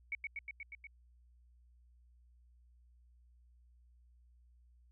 sine tone with echo, 2237 Hz, C#7, 15 cents sharp, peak -35 dBFS, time 0.12-0.15 s, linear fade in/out 2 ms, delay 120 ms, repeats 6, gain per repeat -2 dB, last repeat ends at 0.87 s, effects added 60 Hz sine -62 dBFS peak until 4.91 s

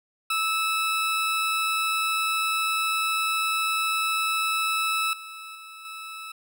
20% pulse tone with level steps, 1308 Hz, E6, 14 cents flat, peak -18 / -33 / -36 / -31 dBFS, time 0.3-6.32 s, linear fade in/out 5 ms, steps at 5.13 / 5.55 / 5.85 s, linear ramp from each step 2 ms, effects none

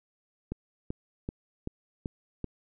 click train, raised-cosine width 3 ms, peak -20 dBFS, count 6, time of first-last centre 0.52-2.443 s, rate 2.6 Hz, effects none

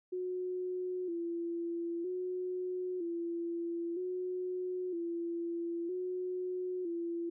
sine tone with vibrato, 352 Hz, F4, 14 cents sharp, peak -34 dBFS, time 0.12-7.3 s, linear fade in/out 10 ms, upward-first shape square, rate 0.52 Hz, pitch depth 63 cents each way, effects none

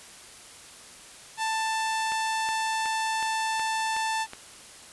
sawtooth tone, 885 Hz, A5, 10 cents sharp, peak -22 dBFS, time 1.37-4.27 s, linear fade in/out 50 ms
click train, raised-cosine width 0.3 ms, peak -22 dBFS, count 7, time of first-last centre 2.12-4.334 s, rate 2.71 Hz
effects white hiss -47 dBFS RMS until 4.92 s + resampled to 24000 Hz

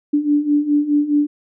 sine beating tone pair, 290 / 294.8 Hz, D4 / D4, -22 / +7 cents, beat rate 4.8 Hz, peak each -19 / -15 dBFS, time 0.13-1.27 s, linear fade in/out 10 ms, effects none

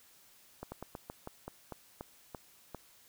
slowing click train, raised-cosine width 1 ms, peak -27 dBFS, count 11, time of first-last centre 0.63-2.747 s, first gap 90 ms, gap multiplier 1.18, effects white hiss -62 dBFS RMS until 3.08 s

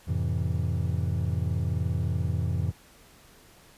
triangle chord, F major seventh, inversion none, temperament equal with one note detuned, 87.31 / 107.92 / 130.81 / 164.81 Hz, F2 / A2 / C3 / E3, 0 / -33 / 0 / 0 cents, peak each -26 / -29 / -30 / -31 dBFS, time 0.07-2.72 s, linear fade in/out 20 ms, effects pink hiss -55 dBFS RMS until 3.77 s + resampled to 32000 Hz

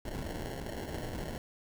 pink noise with sample-and-hold, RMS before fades -39 dBFS, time 0.05-1.38 s, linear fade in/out 2 ms, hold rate 1225 Hz, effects none

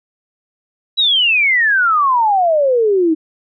sine exponential sweep, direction down, 3951 to 307.6 Hz, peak -10 dBFS, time 0.97-3.15 s, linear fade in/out 20 ms, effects none

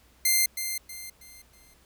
5% pulse tone with echo, 2093 Hz, C7, in tune, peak -10 dBFS, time 0.25-0.46 s, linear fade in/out 5 ms, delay 320 ms, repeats 4, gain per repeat -9 dB, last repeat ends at 1.74 s, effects added 60 Hz sine -61 dBFS peak until 1.85 s + pink hiss -61 dBFS RMS until 1.85 s

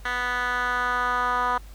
10% pulse tone with band-pass filter sweep, 246.9 Hz, B3, in tune, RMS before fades -25 dBFS, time 0.05-1.58 s, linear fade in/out 5 ms, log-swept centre 1900 to 1100 Hz, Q 2.5, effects added 50 Hz sine -40 dBFS peak until 1.74 s + pink hiss -53 dBFS RMS until 1.74 s

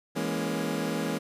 25% pulse chord, A# half-diminished seventh, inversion second, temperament equal with one note detuned, 164.81 / 207.7 / 236.1 / 277.2 Hz, E3 / G#3 / A#3 / C#4, 0 / 0 / +22 / 0 cents, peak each -30 dBFS, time 0.15-1.19 s, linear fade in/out 20 ms, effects resampled to 32000 Hz

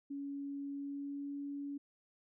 sine tone with pitch glide, 280.8 to 283.4 Hz, C#4 to C#4, +22 to +38 cents, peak -39 dBFS, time 0.1-1.78 s, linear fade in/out 10 ms, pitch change +16 cents, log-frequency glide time 0.71-1.36 s, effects none

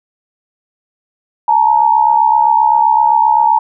sine tone pair together, 864.6 / 932.3 Hz, A5 / A#5, -31 / 0 cents, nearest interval minor second, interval 131 cents, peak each -10 dBFS, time 1.48-3.59 s, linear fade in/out 5 ms, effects none

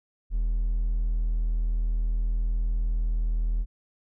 triangle tone with hard clipping, 40.27 Hz, E1, 40 cents flat, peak -23 dBFS, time 0.3-3.66 s, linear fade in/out 50 ms, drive 4 dB, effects none

